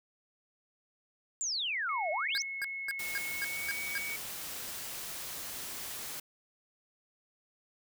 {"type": "exponential two-way sweep", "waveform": "sine", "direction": "down then up", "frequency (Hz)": [7500, 592, 6350], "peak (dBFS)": -31, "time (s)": [1.41, 2.42], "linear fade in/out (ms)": 0, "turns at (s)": 2.11}
{"type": "tone with pitch glide", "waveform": "sine", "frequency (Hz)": [2184, 2254], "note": ["C#7", "C#7"], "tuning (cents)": [-26, 28], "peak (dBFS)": -36, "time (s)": [1.89, 4.16], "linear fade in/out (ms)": 2, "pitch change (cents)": 54, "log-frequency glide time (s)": [3.32, 3.73]}
{"type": "tone bursts", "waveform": "square", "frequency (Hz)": 1622, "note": "G#6", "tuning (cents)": -41, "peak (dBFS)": -33, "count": 7, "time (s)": [2.35, 3.979], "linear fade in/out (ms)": 0, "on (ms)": 27, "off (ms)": 240}
{"type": "noise", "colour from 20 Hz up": "white", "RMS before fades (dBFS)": -41, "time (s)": [2.99, 6.2], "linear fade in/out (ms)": 5}
{"effects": []}